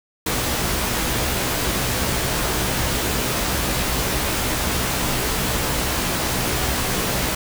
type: noise with comb filter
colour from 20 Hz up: pink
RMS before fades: -22 dBFS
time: 0.26-7.35 s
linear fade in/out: 5 ms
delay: 16 ms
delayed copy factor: +0.55
effects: none